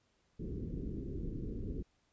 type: low-pass noise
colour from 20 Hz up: pink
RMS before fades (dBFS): -40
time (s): 0.39-1.83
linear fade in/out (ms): 10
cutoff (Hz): 420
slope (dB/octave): 48
effects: pink hiss -75 dBFS RMS until 2.12 s + resampled to 16000 Hz